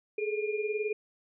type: tone cluster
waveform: sine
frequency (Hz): 417.9 / 436.9 / 2418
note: G#4 / A4 / D7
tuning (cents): +11 / -12 / +50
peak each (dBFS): -31 / -34 / -38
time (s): 0.18-0.93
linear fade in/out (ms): 5
effects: none